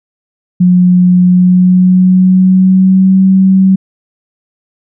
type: tone with pitch glide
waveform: sine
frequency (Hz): 180.1 to 190.26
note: F#3 to F#3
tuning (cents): -46 to +49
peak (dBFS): -3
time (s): 0.6-3.76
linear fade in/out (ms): 10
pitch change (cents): +95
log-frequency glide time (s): 1.23-3.22
effects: none